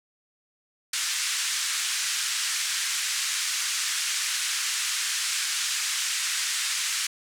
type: band-pass noise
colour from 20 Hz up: white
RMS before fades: -28 dBFS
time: 0.93-7.07 s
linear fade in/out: 5 ms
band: 1400 to 8500 Hz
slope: 24 dB/octave
effects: none